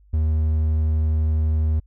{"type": "tone", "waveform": "triangle", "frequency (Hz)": 78, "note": "D#2", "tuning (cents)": 5, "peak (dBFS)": -15, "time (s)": [0.13, 1.8], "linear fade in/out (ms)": 10, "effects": ["added 50 Hz sine -50 dBFS peak until 1.86 s"]}